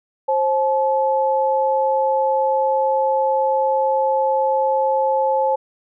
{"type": "tone pair together", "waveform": "sine", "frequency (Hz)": [532, 861], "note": ["C5", "A5"], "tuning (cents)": [29, -38], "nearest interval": "minor sixth", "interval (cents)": 833, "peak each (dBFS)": -18, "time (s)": [0.28, 5.56], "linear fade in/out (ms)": 10, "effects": []}